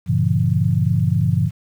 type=chord; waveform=sine; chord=G diminished seventh; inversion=none; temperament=just; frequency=98 / 117.6 / 141.12 / 169.34 Hz; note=G2 / Bb2 / Db3 / Fb3; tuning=0 / +16 / +31 / +47 cents; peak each=-20 dBFS; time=0.06-1.51 s; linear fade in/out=50 ms; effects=8-bit